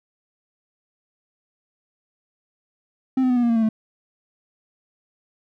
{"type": "tone with pitch steps", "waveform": "triangle", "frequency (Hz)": [261.6, 255, 248.6, 242.4, 236.3, 230.4, 224.6, 219], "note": ["C4", "C4", "B3", "B3", "A#3", "A#3", "A3", "A3"], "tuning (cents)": [0, -44, 12, -32, 24, -20, 36, -8], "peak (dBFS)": -14, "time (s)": [3.17, 3.69], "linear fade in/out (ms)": 5, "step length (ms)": 65, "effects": []}